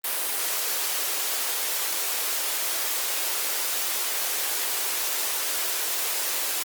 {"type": "high-pass noise", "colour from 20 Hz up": "white", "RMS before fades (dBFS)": -27, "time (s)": [0.04, 6.63], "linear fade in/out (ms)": 5, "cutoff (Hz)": 350, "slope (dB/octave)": 24, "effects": ["Opus 32 kbps"]}